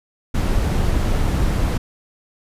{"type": "noise with amplitude modulation", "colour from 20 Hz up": "brown", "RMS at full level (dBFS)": -17, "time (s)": [0.34, 1.78], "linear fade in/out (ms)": 10, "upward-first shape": "sine", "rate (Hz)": 220, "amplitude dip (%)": 25, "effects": ["resampled to 32000 Hz"]}